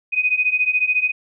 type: beating tone pair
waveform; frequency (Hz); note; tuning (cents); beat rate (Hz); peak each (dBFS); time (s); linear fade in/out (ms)
sine; 2489 / 2503; D#7 / D#7; 0 / +10; 14; -20 / -18; 0.12-1.12; 20
effects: none